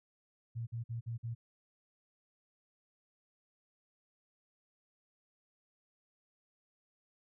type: tone bursts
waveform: sine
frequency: 116.2 Hz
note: A#2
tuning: 5 cents flat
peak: -36 dBFS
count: 5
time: 0.55-1.35 s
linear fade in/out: 20 ms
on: 120 ms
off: 50 ms
effects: none